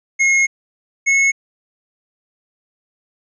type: tone pair in turn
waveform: square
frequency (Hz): 2159 / 2187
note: C#7 / C#7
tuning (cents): -46 / -24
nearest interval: unison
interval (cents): 22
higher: second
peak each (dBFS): -12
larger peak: neither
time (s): 0.19-0.47 / 1.06-1.32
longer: first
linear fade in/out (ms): 20
effects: resampled to 16000 Hz